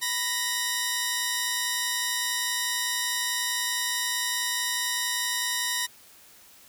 10% pulse tone pair together, 987.8 / 1864.7 Hz, B5 / A#6, 0 / 0 cents, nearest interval major seventh, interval 1100 cents, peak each -23 / -18 dBFS, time 0.01-5.87 s, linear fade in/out 20 ms, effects white hiss -53 dBFS RMS until 6.68 s

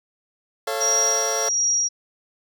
sawtooth chord, A augmented, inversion none, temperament just, 440 / 550 / 687.5 Hz, A4 / C#5 / E#5, 0 / -14 / -27 cents, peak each -24 dBFS, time 0.67-1.49 s, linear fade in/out 5 ms
sine tone with tremolo, 5690 Hz, F8, 31 cents sharp, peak -17 dBFS, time 0.8-1.89 s, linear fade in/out 20 ms, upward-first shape sine, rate 1.4 Hz, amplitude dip 55%
effects none

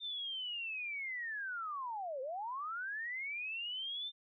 sine linear two-way sweep, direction down then up, 3616 to 501 to 3616 Hz, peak -38 dBFS, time 0-4.12 s, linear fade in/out 50 ms, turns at 2.21 s, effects none

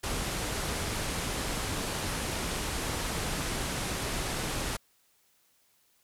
pink low-pass noise, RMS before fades -33 dBFS, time 0.03-4.77 s, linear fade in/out 10 ms, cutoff 12000 Hz, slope 48 dB/octave, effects white hiss -68 dBFS RMS until 6.03 s

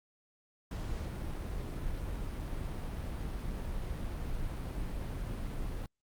brown noise, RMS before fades -37 dBFS, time 0.71-5.86 s, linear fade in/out 2 ms, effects Opus 48 kbps

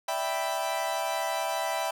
40% pulse chord, E minor seventh, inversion third, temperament equal, 587.3 / 659.3 / 784 / 987.8 Hz, D5 / E5 / G5 / B5, 0 / 0 / 0 / 0 cents, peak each -37 / -31 / -32 / -33 dBFS, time 0.08-1.91 s, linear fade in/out 5 ms, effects none

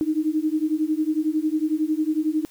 sine beating tone pair, 305 / 316 Hz, D#4 / D#4, -34 / +27 cents, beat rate 11 Hz, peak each -23 dBFS, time 0.01-2.45 s, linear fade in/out 0 ms, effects white hiss -53 dBFS RMS until 2.5 s

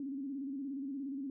sine tone with vibrato, 274.3 Hz, C#4, 18 cents flat, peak -37 dBFS, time 0-1.3 s, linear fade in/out 2 ms, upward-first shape square, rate 17 Hz, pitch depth 67 cents each way, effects none

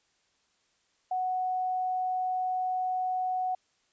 sine tone, 740 Hz, F#5, in tune, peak -27 dBFS, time 1.11-3.55 s, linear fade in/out 5 ms, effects white hiss -71 dBFS RMS until 3.92 s + resampled to 16000 Hz

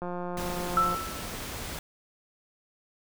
click train, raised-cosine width 1 ms, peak -22 dBFS, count 165, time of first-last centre 0.02-0.947 s, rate 177 Hz
pink noise, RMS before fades -37 dBFS, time 0.37-1.79 s, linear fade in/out 2 ms
sine tone with exponential decay, 1325 Hz, E6, 9 cents sharp, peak -18 dBFS, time 0.77-1.37 s, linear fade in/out 1 ms, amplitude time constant 130 ms
effects none

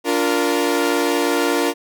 sawtooth chord, Bb major, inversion first, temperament equal with one note detuned, 289 / 349.2 / 466.2 Hz, D4 / F4 / Bb4, -28 / 0 / 0 cents, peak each -17 dBFS, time 0.04-1.74 s, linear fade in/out 50 ms, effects none

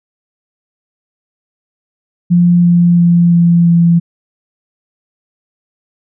sine tone with pitch steps, 174.61 / 173.4 / 172.21 / 171.02 / 169.84 Hz, F3 / F3 / F3 / F3 / F3, 0 / -12 / -24 / -36 / -48 cents, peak -5 dBFS, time 2.3-4 s, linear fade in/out 20 ms, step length 340 ms, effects none

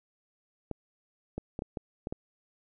clicks, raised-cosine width 2 ms, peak -21 dBFS, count 7, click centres 0.713 / 1.38 / 1.591 / 1.621 / 1.772 / 2.071 / 2.125 s, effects none

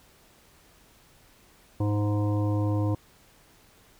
harmonic tone, 103.83 Hz, G#2, in tune, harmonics 1 / 3 / 5 / 7 / 9 / 10, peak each -24 / -29 / -35 / -42 / -41 / -43 dBFS, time 1.8-2.95 s, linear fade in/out 5 ms, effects pink hiss -58 dBFS RMS until 3.99 s

